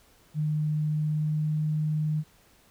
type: tone with pitch glide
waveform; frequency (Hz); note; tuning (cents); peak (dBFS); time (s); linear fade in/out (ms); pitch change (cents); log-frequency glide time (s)
sine; 152.4 to 153.55; D#3 to D#3; -36 to -23; -24; 0.34-2.24; 50; +13; 0.88-1.63
effects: pink hiss -60 dBFS RMS until 2.7 s